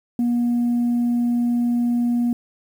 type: tone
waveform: sine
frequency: 239.6 Hz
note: A#3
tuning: 48 cents sharp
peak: -15 dBFS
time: 0.19-2.33 s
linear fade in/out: 2 ms
effects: tanh soft clip ceiling -15 dBFS + 8-bit